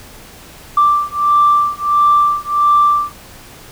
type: beating tone pair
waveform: sine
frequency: 1174.7 / 1176.2 Hz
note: D6 / D6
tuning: 0 / +2 cents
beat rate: 1.5 Hz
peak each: -12 dBFS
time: 0.77-3.12 s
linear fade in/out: 5 ms
effects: tanh soft clip ceiling -2 dBFS + pink hiss -38 dBFS RMS until 3.71 s